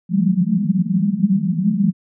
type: band-pass noise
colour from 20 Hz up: pink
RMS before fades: -17 dBFS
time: 0.09-1.93 s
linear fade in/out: 50 ms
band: 170 to 210 Hz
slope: 96 dB/octave
effects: none